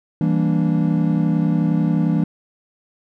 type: chord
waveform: triangle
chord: E half-diminished seventh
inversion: none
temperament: equal with one note detuned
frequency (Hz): 164.81 / 196 / 233.1 / 291.8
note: E3 / G3 / Bb3 / D4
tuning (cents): 0 / 0 / 0 / -11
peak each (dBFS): -16 / -20 / -21 / -21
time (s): 0.21-2.24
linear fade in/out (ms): 2
effects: none